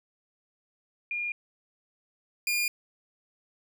sine / sawtooth tone pair in turn, 2418 / 2418 Hz, D7 / D7, +50 / +50 cents, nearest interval unison, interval 0 cents, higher neither, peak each -29 / -22 dBFS, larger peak second, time 1.11-1.32 / 2.47-2.68 s, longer neither, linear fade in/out 2 ms, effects none

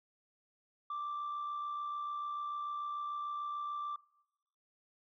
sine tone with amplitude modulation, 1174.7 Hz, D6, in tune, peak -33 dBFS, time 0.9-3.96 s, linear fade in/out 5 ms, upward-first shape sine, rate 66.8 Hz, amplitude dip 40%, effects noise-tail reverb RT60 0.9 s tail -23 dB re dry + tanh soft clip ceiling -34 dBFS

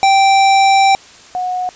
square / sine tone pair in turn, 781 / 730.8 Hz, G5 / F#5, -7 / -22 cents, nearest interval minor second, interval 115 cents, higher first, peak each -8 / -16 dBFS, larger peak first, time 0.03-0.95 / 1.35-1.69 s, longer first, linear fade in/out 0 ms, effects white hiss -40 dBFS RMS until 1.75 s + resampled to 16000 Hz

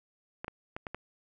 clicks, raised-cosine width 0.5 ms, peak -22 dBFS, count 5, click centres 0.445 / 0.481 / 0.765 / 0.868 / 0.946 s, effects none

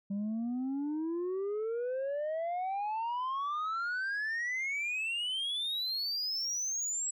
sine exponential sweep, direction up, 196 to 7810 Hz, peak -29 dBFS, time 0.1-7.11 s, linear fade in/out 10 ms, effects tanh soft clip ceiling -31 dBFS

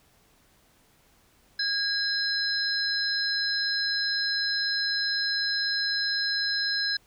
sine tone cluster, 1633 / 4098 / 5150 Hz, G#6 / C8 / E8, -30 / -37 / -41 cents, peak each -29 dBFS, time 1.59-6.97 s, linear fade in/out 5 ms, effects pink hiss -62 dBFS RMS until 7.06 s

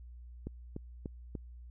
click train, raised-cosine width 3 ms, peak -26 dBFS, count 4, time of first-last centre 0.47-1.352 s, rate 3.4 Hz, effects added 60 Hz sine -47 dBFS peak until 1.7 s

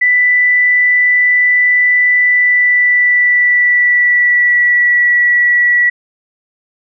sine tone with pitch glide, 1983 to 1942.2 Hz, B6 to B6, +7 to -29 cents, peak -7 dBFS, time 0.01-5.9 s, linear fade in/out 10 ms, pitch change -36 cents, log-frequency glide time 2.2-5.15 s, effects none

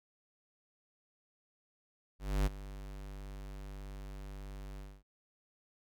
square tone with ADSR envelope, 49.18 Hz, G1, 6 cents sharp, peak -27 dBFS, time 2.19-5.03 s, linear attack 270 ms, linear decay 25 ms, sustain -17 dB, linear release 240 ms, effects none

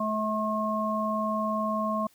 harmonic tone, 215.5 Hz, A3, 36 cents flat, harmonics 1 / 3 / 5, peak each -30 / -31 / -29 dBFS, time 0-2.07 s, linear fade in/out 5 ms, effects white hiss -62 dBFS RMS until 2.14 s

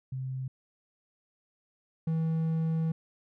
sine / triangle tone pair in turn, 130.81 / 161.58 Hz, C3 / E3, 0 / -34 cents, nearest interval major third, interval 366 cents, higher second, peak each -32 / -24 dBFS, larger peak second, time 0.12-0.48 / 2.07-2.92 s, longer second, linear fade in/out 5 ms, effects none

